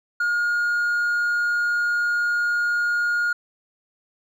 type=tone with hard clipping; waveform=sine; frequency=1427 Hz; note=F6; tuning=37 cents sharp; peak=-20 dBFS; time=0.2-3.33 s; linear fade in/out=5 ms; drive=2 dB; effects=none